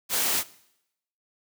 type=noise; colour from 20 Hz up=white; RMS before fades=-25 dBFS; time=0.09-0.44 s; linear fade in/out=50 ms; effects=noise-tail reverb RT60 0.8 s tail -20 dB re dry + high-pass 150 Hz 12 dB/octave